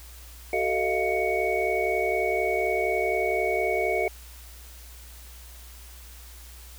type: tone cluster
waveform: sine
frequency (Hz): 380 / 444.1 / 625 / 696 / 2232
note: F#4 / A4 / D#5 / F5 / C#7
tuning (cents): +46 / +16 / +8 / -6 / +11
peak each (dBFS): -29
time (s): 0.53-4.08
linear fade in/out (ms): 2
effects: added 60 Hz sine -44 dBFS peak until 6.78 s + white hiss -49 dBFS RMS until 6.78 s